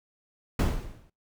brown noise with exponential decay, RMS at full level -19 dBFS, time 0.59-1.1 s, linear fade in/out 5 ms, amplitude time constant 110 ms, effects noise-tail reverb RT60 0.2 s tail -23 dB re dry

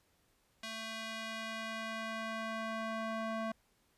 square tone with band-pass filter sweep, 222.5 Hz, A3, 20 cents sharp, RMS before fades -40 dBFS, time 0.63-3.52 s, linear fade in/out 5 ms, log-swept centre 3400 to 870 Hz, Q 0.84, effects pink hiss -73 dBFS RMS until 3.97 s + resampled to 32000 Hz

